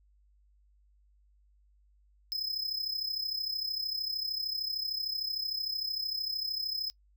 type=tone with amplitude modulation; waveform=square; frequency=5100 Hz; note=D#8; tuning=42 cents sharp; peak=-29 dBFS; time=2.32-6.9 s; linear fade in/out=0 ms; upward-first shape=sine; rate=33.2 Hz; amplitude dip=70%; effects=noise-tail reverb RT60 0.1 s tail -22 dB re dry + added 50 Hz sine -62 dBFS peak until 7.16 s